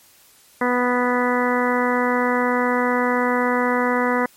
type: harmonic tone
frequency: 246.9 Hz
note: B3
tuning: in tune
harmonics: 1 / 2 / 3 / 4 / 5 / 6 / 7 / 8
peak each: -22 / -22 / -28 / -24 / -27 / -29 / -29 / -27 dBFS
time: 0.61-4.26 s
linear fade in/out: 5 ms
effects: white hiss -52 dBFS RMS until 4.36 s + MP3 64 kbps